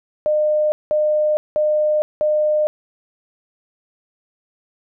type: tone bursts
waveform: sine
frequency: 607 Hz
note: D#5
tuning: 43 cents flat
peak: -14 dBFS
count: 4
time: 0.26-2.67 s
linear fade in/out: 0 ms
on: 460 ms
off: 190 ms
effects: none